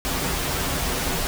pink noise with comb filter, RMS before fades -25 dBFS, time 0.05-1.27 s, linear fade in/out 0 ms, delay 9.3 ms, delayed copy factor -0.65, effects none

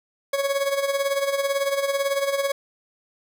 40% pulse tone with tremolo, 555 Hz, C#5, 2 cents sharp, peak -18 dBFS, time 0.33-2.52 s, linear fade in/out 5 ms, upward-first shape sine, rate 18 Hz, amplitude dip 65%, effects none

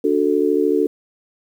sine chord, D major, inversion none, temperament just, 293.7 / 367.1 / 440.5 Hz, D4 / F#4 / A4, 0 / -14 / +2 cents, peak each -19 / -19 / -18 dBFS, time 0.04-0.87 s, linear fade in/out 5 ms, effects 8-bit

